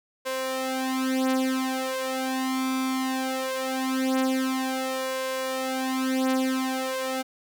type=tone with flanger; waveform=sawtooth; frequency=261.6 Hz; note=C4; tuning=in tune; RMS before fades=-27 dBFS; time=0.25-7.23 s; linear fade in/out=20 ms; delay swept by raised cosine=2 to 6.8 ms; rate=0.2 Hz; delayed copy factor=+0.9; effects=none